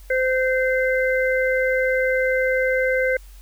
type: harmonic tone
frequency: 517 Hz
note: C5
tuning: 21 cents flat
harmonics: 1 / 3 / 4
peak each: -19 / -24 / -25 dBFS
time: 0.1-3.17 s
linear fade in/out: 5 ms
effects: added 46 Hz sine -40 dBFS peak until 3.41 s + white hiss -53 dBFS RMS until 3.41 s